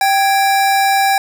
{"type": "tone pair together", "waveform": "square", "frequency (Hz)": [784, 1660.1], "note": ["G5", "G#6"], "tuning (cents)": [0, -1], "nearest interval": "octave + minor second", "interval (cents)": 1299, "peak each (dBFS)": [-12, -20], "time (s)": [0.01, 1.18], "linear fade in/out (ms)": 2, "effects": []}